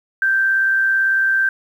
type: tone with amplitude modulation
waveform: sine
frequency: 1565 Hz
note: G6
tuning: 3 cents flat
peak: -12 dBFS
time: 0.22-1.49 s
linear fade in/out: 2 ms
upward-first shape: sine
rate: 118 Hz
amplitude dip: 30%
effects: 8-bit